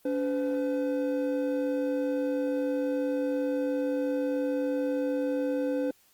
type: tone pair together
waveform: triangle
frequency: 285.1 / 508 Hz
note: C#4 / B4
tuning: +49 / +49 cents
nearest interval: minor seventh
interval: 1000 cents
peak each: -27 dBFS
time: 0.05-5.91 s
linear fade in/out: 5 ms
effects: white hiss -63 dBFS RMS until 6.13 s + Opus 24 kbps